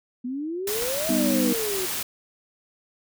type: exponential two-way sweep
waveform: sine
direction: up then down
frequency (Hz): 240.4 to 659 to 361.2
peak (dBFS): -27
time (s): 0.24-1.86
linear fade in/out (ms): 10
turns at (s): 1.1
type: noise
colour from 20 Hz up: white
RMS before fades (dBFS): -29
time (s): 0.67-2.03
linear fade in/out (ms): 5
type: noise with exponential decay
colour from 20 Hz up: pink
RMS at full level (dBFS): -31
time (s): 0.82-0.92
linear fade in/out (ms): 1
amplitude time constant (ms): 21
type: chord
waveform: sine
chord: G augmented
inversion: none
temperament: equal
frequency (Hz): 196 / 246.9 / 311.1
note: G3 / B3 / D#4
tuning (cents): 0 / 0 / 0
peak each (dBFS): -27 / -23 / -25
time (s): 1.09-1.53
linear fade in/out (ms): 5
effects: none